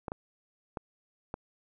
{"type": "clicks", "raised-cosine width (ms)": 1, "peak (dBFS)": -21, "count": 4, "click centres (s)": [0.082, 0.119, 0.772, 1.341], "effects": []}